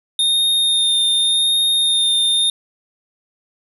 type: tone with vibrato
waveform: square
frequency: 3662 Hz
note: A#7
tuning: 32 cents flat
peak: -14 dBFS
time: 0.19-2.5 s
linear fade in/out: 2 ms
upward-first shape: sine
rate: 0.87 Hz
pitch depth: 16 cents each way
effects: none

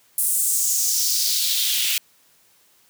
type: noise with high-pass filter sweep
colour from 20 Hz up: white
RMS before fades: -21 dBFS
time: 0.18-1.98 s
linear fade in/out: 2 ms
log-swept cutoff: 10000 to 2700 Hz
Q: 2.7
effects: white hiss -58 dBFS RMS until 2.89 s + high-pass 60 Hz 12 dB/octave

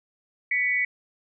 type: tone pair together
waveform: sine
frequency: 1980.3 / 2240 Hz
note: B6 / C#7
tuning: +4 / +18 cents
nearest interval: major second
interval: 214 cents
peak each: -24 dBFS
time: 0.51-0.85 s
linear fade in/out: 5 ms
effects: none

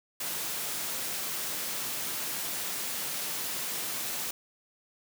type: high-pass noise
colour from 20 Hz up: white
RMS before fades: -34 dBFS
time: 0.2-4.31 s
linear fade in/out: 5 ms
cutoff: 110 Hz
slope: 48 dB/octave
effects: none

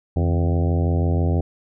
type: harmonic tone with a mistuned harmonic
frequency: 86.1 Hz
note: F2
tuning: 24 cents flat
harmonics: 1 / 2 / 3 / 4 / 5 / 6 / 7 / 8 / 9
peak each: -18 / -24 / -28 / -30 / -32 / -34 / -35 / -36 / -37 dBFS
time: 0.16-1.41 s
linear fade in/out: 5 ms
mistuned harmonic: 2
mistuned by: -130 cents
effects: none

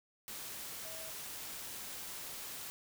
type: tone in noise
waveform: sine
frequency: 642 Hz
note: E5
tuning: 46 cents flat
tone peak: -51 dBFS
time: 0.85-1.1 s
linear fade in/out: 0 ms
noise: white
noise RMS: -45 dBFS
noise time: 0.28-2.7 s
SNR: -9 dB
effects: none

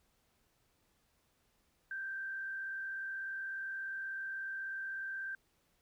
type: tone with frequency modulation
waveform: sine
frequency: 1569 Hz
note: G6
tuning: 1 cent sharp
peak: -38 dBFS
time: 1.91-5.35 s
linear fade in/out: 2 ms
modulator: 43.5 Hz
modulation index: 0.58
effects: pink hiss -75 dBFS RMS until 5.81 s

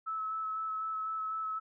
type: tone with vibrato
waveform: sine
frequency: 1300 Hz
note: E6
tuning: 24 cents flat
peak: -33 dBFS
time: 0.06-1.6 s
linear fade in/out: 20 ms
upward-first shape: square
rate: 4 Hz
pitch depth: 11 cents each way
effects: none

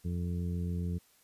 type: harmonic tone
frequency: 87.31 Hz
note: F2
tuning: in tune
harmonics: 1 / 2 / 3 / 4 / 5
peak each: -33 / -35 / -48 / -50 / -48 dBFS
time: 0.04-0.99 s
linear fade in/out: 20 ms
effects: white hiss -65 dBFS RMS until 1.23 s + resampled to 32000 Hz

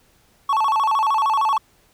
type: tone with vibrato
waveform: triangle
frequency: 987.8 Hz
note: B5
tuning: in tune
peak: -14 dBFS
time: 0.49-1.58 s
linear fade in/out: 5 ms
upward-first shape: square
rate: 13 Hz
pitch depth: 210 cents each way
effects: pink hiss -58 dBFS RMS until 1.93 s

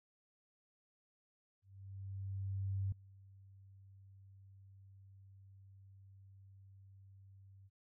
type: tone with ADSR envelope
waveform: sine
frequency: 97.2 Hz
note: G2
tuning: 14 cents flat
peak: -34 dBFS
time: 1.62-7.7 s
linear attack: 1300 ms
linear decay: 4 ms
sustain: -23 dB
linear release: 39 ms
effects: none

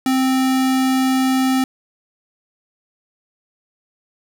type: tone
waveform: square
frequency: 261.6 Hz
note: C4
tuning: in tune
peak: -15 dBFS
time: 0.06-1.64 s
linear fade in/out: 2 ms
effects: 8-bit

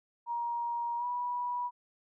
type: tone with pitch glide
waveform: sine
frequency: 945 to 975.5 Hz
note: A#5 to B5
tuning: +23 to -22 cents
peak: -31 dBFS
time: 0.26-1.71 s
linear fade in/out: 50 ms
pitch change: +55 cents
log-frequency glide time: 0.98-1.05 s
effects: none

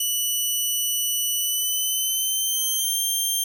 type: tone with pitch glide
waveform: 10% pulse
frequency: 2960 to 3172 Hz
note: F#7 to G7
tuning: 0 to +20 cents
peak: -14 dBFS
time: 0-3.44 s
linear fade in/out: 5 ms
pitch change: +120 cents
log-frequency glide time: 1.35-2.98 s
effects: none

